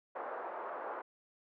pink band-pass noise, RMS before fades -42 dBFS, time 0.15-1.02 s, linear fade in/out 10 ms, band 470 to 1300 Hz, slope 24 dB/octave, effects none

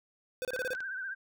square tone bursts, 507 Hz, B4, 45 cents sharp, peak -33 dBFS, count 6, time 0.42-0.734 s, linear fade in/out 0 ms, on 29 ms, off 28 ms
sine tone with vibrato, 1545 Hz, G6, 26 cents flat, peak -35 dBFS, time 0.51-1.15 s, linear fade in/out 20 ms, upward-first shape triangle, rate 15 Hz, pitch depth 86 cents each way
clicks, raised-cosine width 0.2 ms, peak -30 dBFS, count 3, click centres 0.564 / 0.75 / 0.805 s
effects none

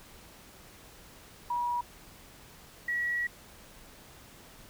sine tone pair in turn, 964 / 1924.3 Hz, B5 / B6, -42 / -45 cents, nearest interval octave, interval 1197 cents, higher second, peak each -28 dBFS, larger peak neither, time 1.5-1.81 / 2.88-3.27 s, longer second, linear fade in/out 5 ms, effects pink hiss -53 dBFS RMS until 4.69 s

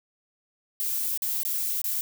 violet noise with dropouts, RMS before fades -28 dBFS, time 0.8-2.01 s, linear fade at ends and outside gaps 0 ms, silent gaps 1.175-1.221 / 1.432-1.451 / 1.817-1.842 s, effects none

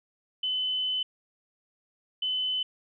sine tone pair in turn, 3026 / 3026 Hz, F#7 / F#7, +38 / +38 cents, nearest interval unison, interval 0 cents, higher neither, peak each -26 dBFS, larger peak neither, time 0.43-1.03 / 2.22-2.63 s, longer first, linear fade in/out 5 ms, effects none

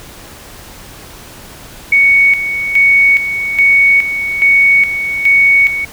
sine tone with tremolo, 2227 Hz, C#7, 7 cents sharp, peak -5 dBFS, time 1.92-5.85 s, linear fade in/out 5 ms, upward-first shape square, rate 1.2 Hz, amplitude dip 65%, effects pink hiss -34 dBFS RMS until 5.92 s

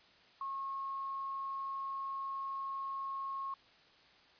sine tone, 1087 Hz, C#6, 34 cents flat, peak -37 dBFS, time 0.41-3.54 s, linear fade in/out 2 ms, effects white hiss -63 dBFS RMS until 4.39 s + resampled to 11025 Hz

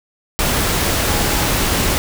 sine tone in noise, 830.6 Hz, G#5, in tune, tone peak -28 dBFS, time 1.09-1.49 s, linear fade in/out 0 ms, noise pink, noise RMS -17 dBFS, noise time 0.39-1.98 s, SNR -14 dB, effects none

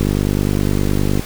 click train, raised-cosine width 3 ms, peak -4 dBFS, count 60, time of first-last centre 0.01-1.195 s, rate 49.8 Hz, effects pink hiss -31 dBFS RMS until 1.25 s

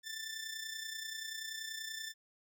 15% pulse tone with amplitude modulation, 1772 Hz, A6, 12 cents sharp, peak -32 dBFS, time 0.03-2.14 s, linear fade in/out 50 ms, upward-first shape sine, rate 30.4 Hz, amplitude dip 55%, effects none

